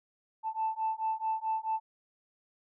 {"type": "beating tone pair", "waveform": "sine", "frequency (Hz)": [880, 884.6], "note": ["A5", "A5"], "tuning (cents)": [0, 9], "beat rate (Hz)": 4.6, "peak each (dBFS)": [-32, -32], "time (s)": [0.43, 1.8], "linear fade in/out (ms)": 50, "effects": ["tanh soft clip ceiling -23 dBFS"]}